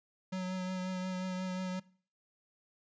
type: tone with vibrato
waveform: square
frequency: 185 Hz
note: F#3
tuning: in tune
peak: -35 dBFS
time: 0.32-1.8 s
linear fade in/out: 10 ms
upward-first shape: triangle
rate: 5.6 Hz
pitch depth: 23 cents each way
effects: noise-tail reverb RT60 0.5 s tail -22 dB re dry + resampled to 16000 Hz